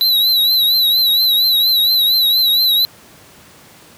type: tone with vibrato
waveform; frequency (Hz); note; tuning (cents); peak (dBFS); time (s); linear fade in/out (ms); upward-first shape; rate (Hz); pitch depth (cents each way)
square; 3951; B7; 0; -11; 0.01-2.85; 0; triangle; 4.3; 89
effects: pink hiss -43 dBFS RMS until 3.97 s + high-pass 100 Hz 12 dB/octave